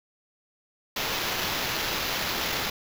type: noise with sample-and-hold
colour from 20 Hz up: violet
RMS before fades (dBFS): -29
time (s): 0.96-2.7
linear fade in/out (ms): 5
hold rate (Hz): 8820
effects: none